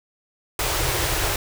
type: band-stop noise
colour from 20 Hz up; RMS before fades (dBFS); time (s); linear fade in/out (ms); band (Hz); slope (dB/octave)
pink; -23; 0.59-1.36; 2; 150 to 300; 96
effects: none